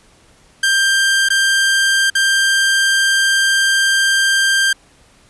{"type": "tone with dropouts", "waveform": "sawtooth", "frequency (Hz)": 1584, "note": "G6", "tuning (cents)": 18, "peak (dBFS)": -8, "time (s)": [0.63, 4.73], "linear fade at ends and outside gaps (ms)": 5, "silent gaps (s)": [[1.288, 1.302], [2.101, 2.151]], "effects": ["pink hiss -50 dBFS RMS until 5.29 s", "resampled to 24000 Hz"]}